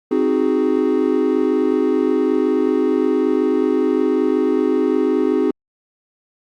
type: chord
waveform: triangle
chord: Ab dominant seventh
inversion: first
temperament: equal with one note detuned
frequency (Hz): 262.7 / 311.1 / 370 / 415.3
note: C4 / Eb4 / Gb4 / Ab4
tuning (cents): +7 / 0 / 0 / 0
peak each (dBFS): -18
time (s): 0.11-5.51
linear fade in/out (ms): 5
effects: Opus 48 kbps